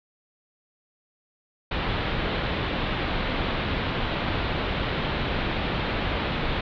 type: low-pass noise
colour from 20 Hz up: pink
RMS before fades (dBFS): -27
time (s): 1.71-6.61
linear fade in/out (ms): 5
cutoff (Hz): 3900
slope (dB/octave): 48
effects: none